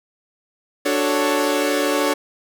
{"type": "chord", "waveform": "sawtooth", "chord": "D major seventh", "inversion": "none", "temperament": "equal", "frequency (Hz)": [293.7, 370, 440, 554.4], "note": ["D4", "F#4", "A4", "C#5"], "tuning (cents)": [0, 0, 0, 0], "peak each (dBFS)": [-18, -22, -20, -18], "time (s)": [0.85, 2.14], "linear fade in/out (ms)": 10, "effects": []}